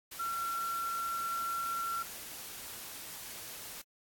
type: tone in noise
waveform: sine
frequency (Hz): 1360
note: F6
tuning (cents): -46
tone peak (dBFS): -33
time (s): 0.19-2.03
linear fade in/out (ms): 10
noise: white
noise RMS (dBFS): -45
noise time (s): 0.11-3.82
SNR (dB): +9
effects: AAC 64 kbps